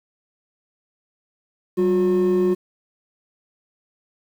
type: tone pair together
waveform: triangle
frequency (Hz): 191.2 / 361.2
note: G3 / F#4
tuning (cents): -43 / -42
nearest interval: major seventh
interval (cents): 1101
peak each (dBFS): -19 / -14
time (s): 1.77-2.55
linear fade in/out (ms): 20
effects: tanh soft clip ceiling -9 dBFS + 8-bit